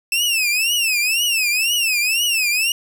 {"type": "tone with vibrato", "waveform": "sawtooth", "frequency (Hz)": 2637, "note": "E7", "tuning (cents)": 0, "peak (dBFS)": -13, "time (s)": [0.12, 2.72], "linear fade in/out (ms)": 2, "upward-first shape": "triangle", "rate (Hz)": 2, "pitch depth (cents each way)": 210, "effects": []}